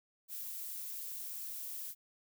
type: noise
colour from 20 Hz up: violet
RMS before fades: -43 dBFS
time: 0.28-1.95 s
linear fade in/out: 50 ms
effects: none